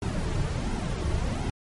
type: noise with flanger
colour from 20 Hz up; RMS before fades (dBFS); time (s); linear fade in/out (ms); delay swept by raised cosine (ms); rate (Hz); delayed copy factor
brown; -28; 0.02-1.5; 2; 1.7 to 4.1; 1.4; -0.6
effects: MP3 48 kbps